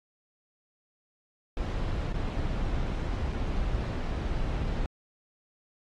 brown noise with dropouts, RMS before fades -30 dBFS, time 1.57-4.86 s, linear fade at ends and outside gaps 1 ms, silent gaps 2.127-2.142 / 3.321-3.325 s, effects low-pass 5000 Hz 12 dB/octave + AAC 32 kbps

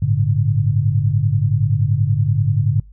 sine tone cluster, 101.1 / 111.6 / 143.7 Hz, G#2 / A2 / D3, -46 / +25 / -37 cents, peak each -18 dBFS, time 0.02-2.8 s, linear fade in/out 5 ms, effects noise-tail reverb RT60 0.2 s tail -26 dB re dry + added 50 Hz sine -39 dBFS peak until 2.92 s

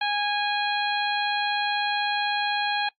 harmonic tone, 824 Hz, G#5, 14 cents flat, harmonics 1 / 2 / 3 / 4 / 5, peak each -26 / -29 / -31 / -32 / -33 dBFS, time 0.01-2.89 s, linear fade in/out 5 ms, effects noise-tail reverb RT60 0.1 s tail -22 dB re dry + AAC 64 kbps

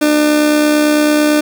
30% pulse tone with amplitude modulation, 300 Hz, D4, 37 cents sharp, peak -5 dBFS, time 0.01-1.41 s, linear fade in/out 10 ms, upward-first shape sine, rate 69 Hz, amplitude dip 35%, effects none

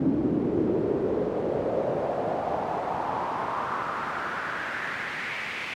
brown noise with band-pass filter sweep, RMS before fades -28 dBFS, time 0-5.74 s, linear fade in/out 5 ms, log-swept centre 280 to 2400 Hz, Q 3.2, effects high-pass 100 Hz 12 dB/octave

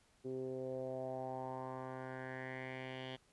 10% pulse tone with low-pass filter sweep, 130 Hz, C3, 11 cents flat, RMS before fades -44 dBFS, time 0.24-3.17 s, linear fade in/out 20 ms, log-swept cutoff 360 to 3200 Hz, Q 3.9, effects pink hiss -71 dBFS RMS until 3.32 s + resampled to 24000 Hz

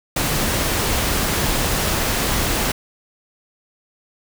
pink noise, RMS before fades -20 dBFS, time 0.16-2.72 s, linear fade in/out 5 ms, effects none

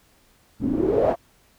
white noise with low-pass filter sweep, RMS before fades -21 dBFS, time 0.59-1.16 s, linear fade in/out 50 ms, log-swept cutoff 210 to 720 Hz, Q 6.6, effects pink hiss -59 dBFS RMS until 1.58 s

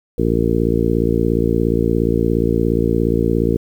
harmonic tone, 57.1 Hz, A#1, 35 cents flat, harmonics 1 / 2 / 3 / 4 / 5 / 6 / 7 / 8, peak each -22 / -22 / -22 / -22 / -22 / -22 / -22 / -22 dBFS, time 0.18-3.57 s, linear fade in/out 5 ms, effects 8-bit

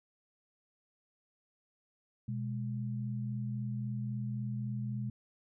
sine tone pair together, 123.47 / 207.2 Hz, B2 / G#3, 0 / -4 cents, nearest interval major sixth, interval 896 cents, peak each -35 / -39 dBFS, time 2.28-5.1 s, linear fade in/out 5 ms, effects none

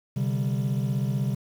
triangle chord, C suspended second, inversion none, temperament equal, 130.81 / 146.83 / 196 Hz, C3 / D3 / G3, 0 / 0 / 0 cents, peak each -23 / -27 / -27 dBFS, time 0.16-1.35 s, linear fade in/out 10 ms, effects tanh soft clip ceiling -16 dBFS + 8-bit

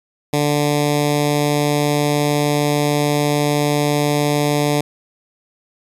10% pulse tone with notch filter, 146.83 Hz, D3, in tune, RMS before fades -17 dBFS, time 0.33-4.81 s, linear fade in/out 5 ms, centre 1400 Hz, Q 1.1, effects resampled to 32000 Hz

